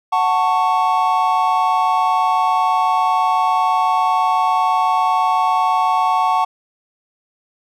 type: chord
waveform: triangle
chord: F# minor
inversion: none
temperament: just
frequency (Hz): 740 / 888 / 1110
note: F#5 / A5 / C#6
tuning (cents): 0 / +16 / +2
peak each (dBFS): -16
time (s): 0.12-6.45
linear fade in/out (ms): 10
effects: none